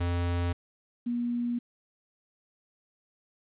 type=tone pair in turn; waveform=square / sine; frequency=87.1 / 239.8 Hz; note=F2 / A#3; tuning=-4 / +49 cents; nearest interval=octave + tritone; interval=1753 cents; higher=second; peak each=-27 dBFS; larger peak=neither; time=0-0.53 / 1.06-1.59 s; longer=neither; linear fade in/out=10 ms; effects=resampled to 8000 Hz + 10-bit